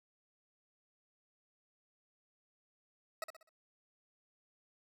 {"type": "tone with echo", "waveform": "20% pulse", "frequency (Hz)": 642, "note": "E5", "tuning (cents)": -46, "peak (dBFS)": -32, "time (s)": [3.22, 3.24], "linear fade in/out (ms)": 2, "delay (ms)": 63, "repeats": 4, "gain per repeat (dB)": -8, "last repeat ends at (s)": 3.492, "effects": []}